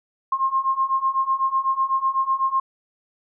sine beating tone pair, 1062 / 1070 Hz, C6 / C6, +25 / +38 cents, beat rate 8 Hz, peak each -23 / -21 dBFS, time 0.32-2.6 s, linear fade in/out 5 ms, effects none

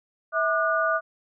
sine tone cluster, 649 / 1201 / 1457 Hz, E5 / D6 / F#6, -27 / +38 / -27 cents, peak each -25 dBFS, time 0.32-1.01 s, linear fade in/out 50 ms, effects none

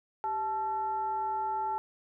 sine tone with frequency modulation, 871 Hz, A5, 18 cents flat, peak -29 dBFS, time 0.24-1.78 s, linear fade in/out 0 ms, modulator 480 Hz, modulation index 0.44, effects none

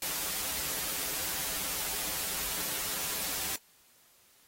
white noise with comb filter, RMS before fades -34 dBFS, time 0.02-3.56 s, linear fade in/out 2 ms, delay 8.5 ms, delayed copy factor -0.75, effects white hiss -63 dBFS RMS until 4.47 s + AAC 48 kbps

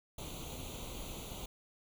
pink noise with comb filter, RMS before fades -44 dBFS, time 0.18-1.46 s, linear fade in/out 5 ms, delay 0.29 ms, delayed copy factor +0.85, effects none

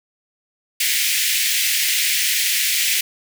pink high-pass noise, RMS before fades -19 dBFS, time 0.8-3.01 s, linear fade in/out 5 ms, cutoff 1900 Hz, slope 48 dB/octave, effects none

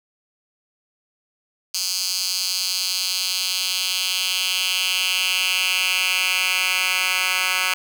10% pulse tone with high-pass filter sweep, 185 Hz, F#3, in tune, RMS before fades -22 dBFS, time 1.74-7.74 s, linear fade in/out 5 ms, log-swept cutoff 5000 to 1900 Hz, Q 2.5, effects none

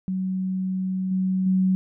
sine tone with level steps, 187.4 Hz, F#3, 22 cents sharp, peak -23 / -20 / -17 dBFS, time 0.08-1.75 s, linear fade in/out 0 ms, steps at 1.11 / 1.46 s, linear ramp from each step 5 ms, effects none

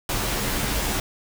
pink noise with comb filter, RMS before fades -25 dBFS, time 0.09-1 s, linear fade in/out 2 ms, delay 12 ms, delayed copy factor -0.75, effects none

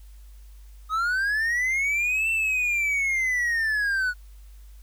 triangle linear two-way sweep, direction up then down, 1244.5 to 2689 to 1451 Hz, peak -20 dBFS, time 0.89-4.14 s, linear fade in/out 50 ms, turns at 2.3 s, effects added 50 Hz sine -43 dBFS peak until 4.82 s + white hiss -61 dBFS RMS until 4.82 s

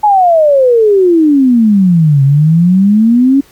sine exponential two-way sweep, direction down then up, 861 to 134.8 to 281.1 Hz, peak -4 dBFS, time 0.03-3.41 s, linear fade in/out 10 ms, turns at 2.23 s, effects pink hiss -44 dBFS RMS until 3.51 s

